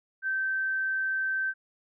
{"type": "tone", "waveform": "sine", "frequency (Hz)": 1551, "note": "G6", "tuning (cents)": -19, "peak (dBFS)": -26, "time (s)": [0.22, 1.54], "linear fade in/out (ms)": 50, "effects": []}